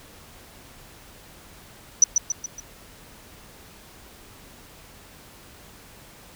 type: tone with echo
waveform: sine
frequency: 5950 Hz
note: F#8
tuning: 9 cents sharp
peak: -9 dBFS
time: 2.02-2.04 s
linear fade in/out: 2 ms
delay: 140 ms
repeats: 4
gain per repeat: -6 dB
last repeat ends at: 2.6 s
effects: pink hiss -48 dBFS RMS until 6.35 s